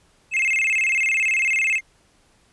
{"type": "tone with vibrato", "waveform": "triangle", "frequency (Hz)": 2349, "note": "D7", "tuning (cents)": 0, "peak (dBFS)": -16, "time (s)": [0.31, 1.81], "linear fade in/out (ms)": 50, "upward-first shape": "square", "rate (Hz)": 18, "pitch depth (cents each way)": 180, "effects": ["pink hiss -59 dBFS RMS until 2.52 s", "resampled to 24000 Hz"]}